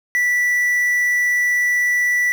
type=tone with quantisation; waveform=triangle; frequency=1964 Hz; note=B6; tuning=10 cents flat; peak=-13 dBFS; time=0.15-2.32 s; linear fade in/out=0 ms; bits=6; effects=none